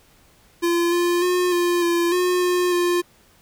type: tone with pitch steps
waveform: square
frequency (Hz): 343 / 348.8 / 359.7 / 349.8 / 342.9 / 360.4 / 358.1 / 351.8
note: F4 / F4 / F#4 / F4 / F4 / F#4 / F4 / F4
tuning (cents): -31 / -2 / -49 / +3 / -32 / -45 / +43 / +13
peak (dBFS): -18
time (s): 0.62-3.02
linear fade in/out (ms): 20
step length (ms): 300
effects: pink hiss -55 dBFS RMS until 3.41 s